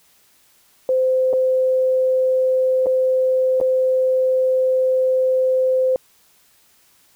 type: tone with dropouts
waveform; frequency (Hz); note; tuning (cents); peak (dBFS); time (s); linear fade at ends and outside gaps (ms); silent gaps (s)
sine; 517; C5; -21; -14; 0.89-5.96; 1; 1.33-1.335 / 2.86-2.867 / 3.602-3.612
effects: white hiss -56 dBFS RMS until 7.15 s